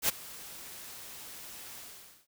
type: noise with ADSR envelope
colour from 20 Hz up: white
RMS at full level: -25 dBFS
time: 0.02-2.27 s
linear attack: 67 ms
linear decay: 16 ms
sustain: -21 dB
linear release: 490 ms
effects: none